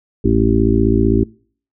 harmonic tone, 55.6 Hz, A1, 19 cents sharp, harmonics 1 / 2 / 4 / 5 / 6 / 7, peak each -18 / -18 / -18 / -18 / -18 / -18 dBFS, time 0.24-1.24 s, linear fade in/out 10 ms, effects noise-tail reverb RT60 0.5 s tail -25 dB re dry

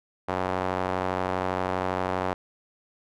sawtooth tone with band-pass filter, 92.5 Hz, F#2, in tune, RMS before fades -28 dBFS, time 0.28-2.34 s, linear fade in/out 10 ms, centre 840 Hz, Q 1.2, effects none

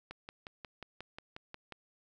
click train, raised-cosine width 0.3 ms, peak -28 dBFS, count 10, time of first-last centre 0.11-1.723 s, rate 5.58 Hz, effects none

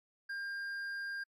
triangle tone with hard clipping, 1602 Hz, G6, 37 cents sharp, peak -39 dBFS, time 0.29-1.24 s, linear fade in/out 10 ms, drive 8 dB, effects AAC 64 kbps

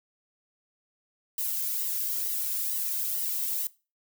violet noise with flanger, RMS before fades -30 dBFS, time 1.38-3.67 s, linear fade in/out 2 ms, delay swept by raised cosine 1 to 1.91 ms, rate 2.2 Hz, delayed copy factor +0.65, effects noise-tail reverb RT60 0.3 s tail -20 dB re dry

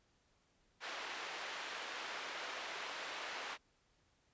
white band-pass noise, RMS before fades -45 dBFS, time 0.8-3.58 s, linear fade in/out 50 ms, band 500 to 2600 Hz, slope 12 dB/octave, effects pink hiss -75 dBFS RMS until 4.33 s + resampled to 16000 Hz

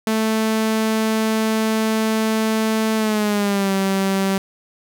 sawtooth tone with pitch glide, 220 to 193.75 Hz, A3 to G3, 0 to -20 cents, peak -13 dBFS, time 0.07-4.38 s, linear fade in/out 2 ms, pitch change -220 cents, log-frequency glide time 2.96-3.72 s, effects none

